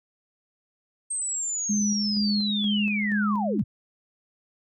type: linear sweep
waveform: sine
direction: down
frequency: 8450 to 75.6 Hz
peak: -26 dBFS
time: 1.1-3.64 s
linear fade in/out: 10 ms
type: tone with tremolo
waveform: sine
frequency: 207.7 Hz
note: G#3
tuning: in tune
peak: -22 dBFS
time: 1.69-3.62 s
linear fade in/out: 10 ms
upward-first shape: square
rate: 2.1 Hz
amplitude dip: 30%
effects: none